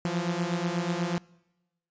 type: beating tone pair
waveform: sawtooth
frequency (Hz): 169.3 / 177.5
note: E3 / F3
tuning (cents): +46 / +28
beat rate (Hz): 8.2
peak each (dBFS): -26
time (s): 0.05-1.18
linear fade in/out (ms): 0
effects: noise-tail reverb RT60 1.0 s tail -24 dB re dry + resampled to 16000 Hz